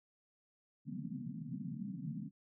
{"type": "band-pass noise", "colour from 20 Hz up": "white", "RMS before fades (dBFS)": -43, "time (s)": [0.85, 2.31], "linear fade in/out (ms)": 50, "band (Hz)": [130, 260], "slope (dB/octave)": 96, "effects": []}